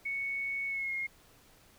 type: tone with pitch glide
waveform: sine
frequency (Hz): 2217 to 2144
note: C#7 to C7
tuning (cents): 0 to +42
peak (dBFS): -32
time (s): 0.05-1.07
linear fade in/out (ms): 10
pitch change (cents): -58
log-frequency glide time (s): 0.67-0.94
effects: pink hiss -61 dBFS RMS until 1.78 s